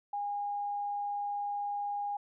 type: tone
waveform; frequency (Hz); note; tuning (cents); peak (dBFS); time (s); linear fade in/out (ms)
sine; 816; G#5; -31; -32; 0.13-2.17; 5
effects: none